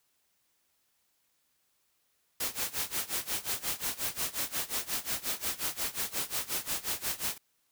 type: noise with tremolo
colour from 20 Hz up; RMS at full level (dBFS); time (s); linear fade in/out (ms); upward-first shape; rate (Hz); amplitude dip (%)
white; -31; 2.4-7.38; 5; sine; 5.6; 90
effects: white hiss -74 dBFS RMS until 7.71 s